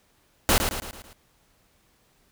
pink noise with echo, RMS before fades -19 dBFS, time 0.49-0.58 s, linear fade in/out 0 ms, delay 110 ms, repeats 5, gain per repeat -6 dB, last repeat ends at 1.13 s, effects pink hiss -64 dBFS RMS until 2.31 s

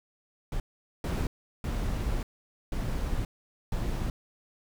brown noise bursts at uneven times, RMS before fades -30 dBFS, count 5, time 0.52-0.6 / 1.04-1.27 / 1.64-2.23 / 2.72-3.25 / 3.72-4.1 s, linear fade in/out 2 ms, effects none

